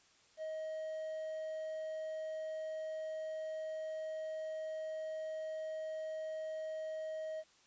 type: tone with quantisation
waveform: triangle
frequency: 630 Hz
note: D#5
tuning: 21 cents sharp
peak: -37 dBFS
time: 0.37-7.44 s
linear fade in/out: 50 ms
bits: 11
effects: white hiss -67 dBFS RMS until 7.66 s + resampled to 16000 Hz